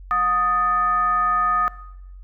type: tone with frequency modulation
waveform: sine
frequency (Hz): 1245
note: D#6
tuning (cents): +1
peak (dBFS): -17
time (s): 0.11-1.68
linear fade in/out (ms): 0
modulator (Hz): 524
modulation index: 0.53
effects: noise-tail reverb RT60 0.9 s tail -19 dB re dry + added 46 Hz sine -37 dBFS peak until 2.23 s